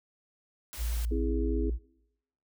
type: noise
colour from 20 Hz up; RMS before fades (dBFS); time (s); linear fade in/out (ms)
white; -43; 0.73-1.05; 0
type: tone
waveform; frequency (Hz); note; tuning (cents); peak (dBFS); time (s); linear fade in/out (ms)
sine; 57.2; A#1; -32; -28; 0.77-1.79; 50
type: chord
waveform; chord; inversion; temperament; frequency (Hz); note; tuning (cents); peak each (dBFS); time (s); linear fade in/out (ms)
sine; C augmented; none; equal; 261.6 / 329.6 / 415.3; C4 / E4 / G#4; 0 / 0 / 0; -34; 1.11-1.7; 5
effects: noise-tail reverb RT60 0.9 s tail -25 dB re dry